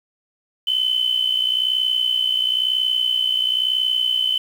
sine tone pair together, 3000 / 3061 Hz, F#7 / G7, +23 / -42 cents, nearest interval unison, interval 35 cents, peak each -21 / -18 dBFS, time 0.67-4.38 s, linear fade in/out 5 ms, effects tanh soft clip ceiling -10 dBFS + 7-bit

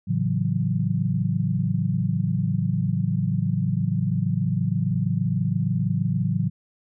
sine chord, F# minor seventh, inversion first, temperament equal, 110 / 138.59 / 164.81 / 185 Hz, A2 / C#3 / E3 / F#3, 0 / 0 / 0 / 0 cents, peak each -26 dBFS, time 0.07-6.5 s, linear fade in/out 20 ms, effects none

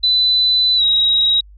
sine tone with pitch glide, 4000 to 3819 Hz, B7 to A#7, +21 to +41 cents, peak -11 dBFS, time 0.03-1.41 s, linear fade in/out 10 ms, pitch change -80 cents, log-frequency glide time 0.76-0.83 s, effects added 50 Hz sine -39 dBFS peak until 1.57 s + AAC 64 kbps

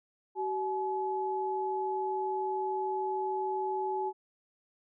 sine tone pair together, 380 / 853.1 Hz, F#4 / G#5, +46 / +46 cents, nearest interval octave + major second, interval 1400 cents, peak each -33 / -32 dBFS, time 0.35-4.13 s, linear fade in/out 50 ms, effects none

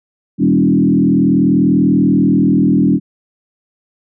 sine tone with frequency modulation, 237.1 Hz, A#3, 30 cents sharp, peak -8 dBFS, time 0.38-3 s, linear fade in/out 50 ms, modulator 40.4 Hz, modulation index 1.9, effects none

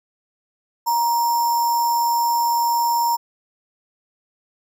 sine tone with sample-and-hold, 941 Hz, A#5, 16 cents sharp, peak -16 dBFS, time 0.86-3.17 s, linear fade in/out 20 ms, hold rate 6300 Hz, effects none

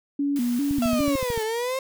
sine tone with vibrato, 261.6 Hz, C4, in tune, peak -21 dBFS, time 0.19-1.16 s, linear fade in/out 5 ms, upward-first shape square, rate 2.5 Hz, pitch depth 140 cents each way
white high-pass noise, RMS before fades -40 dBFS, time 0.36-1.43 s, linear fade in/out 0 ms, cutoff 320 Hz, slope 12 dB/octave
click train, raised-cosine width 5 ms, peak -20 dBFS, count 10, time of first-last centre 0.71-1.377 s, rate 13.5 Hz
35% pulse linear two-way sweep, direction down then up, 678 to 430 to 535 Hz, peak -23 dBFS, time 0.82-1.79 s, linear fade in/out 2 ms, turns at 1.43 s
effects none

